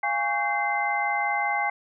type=tone cluster; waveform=sine; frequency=695 / 820 / 1118 / 1545 / 2071 Hz; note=F5 / G#5 / C#6 / G6 / C7; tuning=-9 / -22 / +14 / -26 / -18 cents; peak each=-33 / -26 / -33 / -34 / -27 dBFS; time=0.03-1.7 s; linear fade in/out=5 ms; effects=none